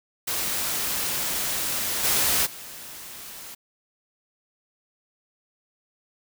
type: noise with level steps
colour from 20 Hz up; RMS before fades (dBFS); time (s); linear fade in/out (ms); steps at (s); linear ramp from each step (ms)
white; -27 / -22 / -40; 0.27-3.55; 10; 2.03 / 2.45; 20
effects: none